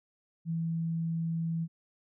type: tone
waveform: sine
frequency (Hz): 164.81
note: E3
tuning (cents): 0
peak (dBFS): -29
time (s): 0.45-1.68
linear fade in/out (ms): 50
effects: none